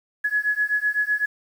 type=beating tone pair; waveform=sine; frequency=1687 / 1694.9 Hz; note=G#6 / G#6; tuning=+27 / +35 cents; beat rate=7.9 Hz; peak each=-23 dBFS; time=0.24-1.26 s; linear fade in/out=10 ms; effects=8-bit

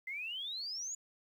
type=exponential sweep; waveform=sine; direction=up; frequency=2030 to 6990 Hz; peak=-38 dBFS; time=0.07-0.95 s; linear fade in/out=5 ms; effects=11-bit

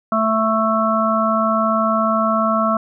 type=harmonic tone; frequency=220.7 Hz; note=A3; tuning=5 cents sharp; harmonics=1 / 3 / 5 / 6; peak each=-20 / -20 / -20 / -20 dBFS; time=0.12-2.77 s; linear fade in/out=2 ms; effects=none

